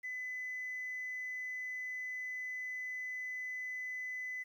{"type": "tone", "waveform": "sine", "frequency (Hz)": 2009, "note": "B6", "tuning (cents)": 29, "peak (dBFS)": -37, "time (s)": [0.03, 4.44], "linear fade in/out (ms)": 20, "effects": ["tanh soft clip ceiling -35 dBFS", "11-bit"]}